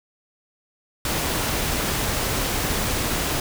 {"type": "noise", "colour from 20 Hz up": "pink", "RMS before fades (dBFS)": -24, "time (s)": [1.05, 3.4], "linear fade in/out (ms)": 2, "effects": []}